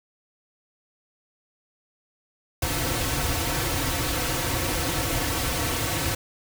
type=noise with comb filter; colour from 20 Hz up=pink; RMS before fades=-26 dBFS; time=2.62-6.15 s; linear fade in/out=5 ms; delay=4.9 ms; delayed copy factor=-1; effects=none